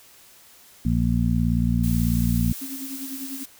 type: harmonic tone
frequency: 58.27 Hz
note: A#1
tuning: in tune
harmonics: 1 / 2 / 3 / 4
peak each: -24 / -24 / -24 / -24 dBFS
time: 0.85-2.53 s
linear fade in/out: 5 ms
type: noise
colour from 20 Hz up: blue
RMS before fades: -36 dBFS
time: 1.83-3.46 s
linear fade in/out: 10 ms
type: tone with tremolo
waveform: sine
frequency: 269.3 Hz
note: C#4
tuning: 50 cents flat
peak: -30 dBFS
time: 2.61-3.44 s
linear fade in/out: 10 ms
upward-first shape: sine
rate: 10 Hz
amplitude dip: 70%
effects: white hiss -51 dBFS RMS until 3.59 s